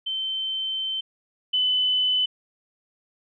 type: tone pair in turn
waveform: sine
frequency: 3092 / 3013 Hz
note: G7 / F#7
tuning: -24 / +31 cents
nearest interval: unison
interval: 45 cents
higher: first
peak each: -25 / -19 dBFS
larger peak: second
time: 0.06-1.01 / 1.53-2.26 s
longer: first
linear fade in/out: 10 ms
effects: none